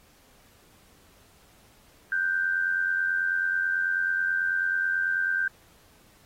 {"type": "tone pair together", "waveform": "sine", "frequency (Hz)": [1478.8, 1568], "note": ["F#6", "G6"], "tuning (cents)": [-1, 0], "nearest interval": "minor second", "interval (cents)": 101, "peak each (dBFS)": [-31, -24], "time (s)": [2.12, 5.48], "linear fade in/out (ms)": 2, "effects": ["pink hiss -59 dBFS RMS until 6.25 s", "AAC 48 kbps"]}